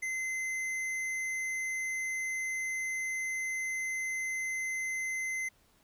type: tone with hard clipping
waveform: triangle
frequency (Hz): 2060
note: C7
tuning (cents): -28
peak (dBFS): -34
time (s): 0.02-5.49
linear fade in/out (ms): 10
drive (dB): 14
effects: pink hiss -67 dBFS RMS until 5.83 s